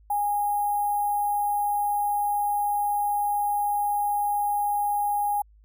sine tone with sample-and-hold, 822 Hz, G#5, 18 cents flat, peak -22 dBFS, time 0.1-5.42 s, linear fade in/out 5 ms, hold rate 11025 Hz, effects added 52 Hz sine -52 dBFS peak until 5.64 s

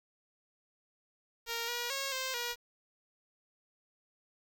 5% pulse tone with pitch steps, 465 / 479.4 / 546 / 523 / 479.1 Hz, A#4 / A#4 / C#5 / C5 / A#4, -4 / +48 / -26 / -1 / +47 cents, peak -23 dBFS, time 1.46-2.56 s, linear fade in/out 50 ms, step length 220 ms, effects 9-bit

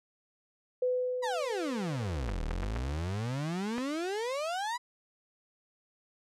sine tone with exponential decay, 502 Hz, B4, 28 cents sharp, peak -25 dBFS, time 0.82-3.22 s, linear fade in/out 5 ms, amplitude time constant 520 ms
35% pulse exponential two-way sweep, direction down then up, 1005 to 36.71 to 1005 Hz, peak -30 dBFS, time 1.22-4.78 s, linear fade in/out 20 ms, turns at 2.43 s
clicks, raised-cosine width 0.5 ms, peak -21 dBFS, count 5, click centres 2.291 / 2.51 / 2.633 / 2.763 / 3.782 s
effects low-pass 8000 Hz 12 dB/octave

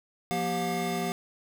square tone cluster, 174.7 / 238.1 / 392.7 / 715 Hz, F3 / A#3 / G4 / F5, +1 / +37 / +3 / +41 cents, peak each -34 / -36 / -35 / -32 dBFS, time 0.31-1.12 s, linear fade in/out 0 ms, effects none

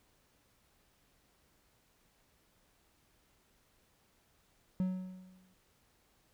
triangle tone with exponential decay, 185.2 Hz, F#3, 2 cents sharp, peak -26 dBFS, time 4.8-5.54 s, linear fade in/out 0 ms, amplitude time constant 160 ms, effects pink hiss -71 dBFS RMS until 6.33 s

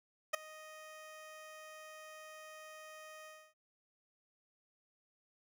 15% pulse tone with ADSR envelope, 622.3 Hz, D#5, in tune, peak -22 dBFS, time 0.33-3.54 s, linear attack 13 ms, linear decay 8 ms, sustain -22 dB, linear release 280 ms, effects none

